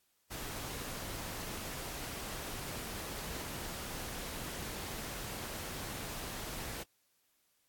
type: noise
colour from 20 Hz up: pink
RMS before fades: -42 dBFS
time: 0.3-6.84 s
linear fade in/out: 20 ms
effects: white hiss -75 dBFS RMS until 7.68 s + AAC 64 kbps